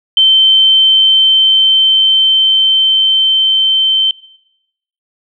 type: tone with level ramp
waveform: sine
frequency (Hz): 3099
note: G7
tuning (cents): -21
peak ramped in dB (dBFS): -4 to -8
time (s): 0.17-4.11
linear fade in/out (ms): 2
effects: noise-tail reverb RT60 0.9 s tail -20 dB re dry